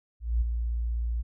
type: tone with ADSR envelope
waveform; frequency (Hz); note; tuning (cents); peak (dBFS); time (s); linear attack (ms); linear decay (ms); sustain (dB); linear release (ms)
sine; 58; A#1; -8; -20; 0.2-1.23; 210; 19; -6; 26
effects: none